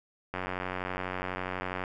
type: click train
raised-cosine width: 0.5 ms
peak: -18 dBFS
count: 139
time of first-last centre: 0.34-1.838 s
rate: 92.1 Hz
effects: none